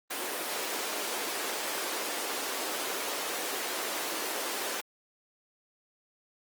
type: high-pass noise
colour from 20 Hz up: pink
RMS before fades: -34 dBFS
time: 0.1-4.81 s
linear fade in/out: 10 ms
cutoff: 330 Hz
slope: 24 dB/octave
effects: Opus 24 kbps